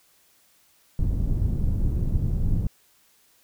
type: low-pass noise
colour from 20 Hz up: pink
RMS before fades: -23 dBFS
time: 0.99-2.67 s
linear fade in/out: 2 ms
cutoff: 140 Hz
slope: 12 dB/octave
effects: white hiss -61 dBFS RMS until 3.43 s